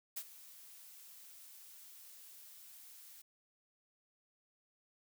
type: noise with ADSR envelope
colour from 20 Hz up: blue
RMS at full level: -40 dBFS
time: 0.16-3.22 s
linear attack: 13 ms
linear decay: 59 ms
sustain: -16 dB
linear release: 8 ms
effects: none